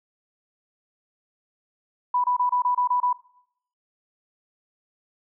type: tone bursts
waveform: sine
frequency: 987.8 Hz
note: B5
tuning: in tune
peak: -19 dBFS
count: 8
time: 2.14-3.129 s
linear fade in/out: 5 ms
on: 100 ms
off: 27 ms
effects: noise-tail reverb RT60 0.7 s tail -19 dB re dry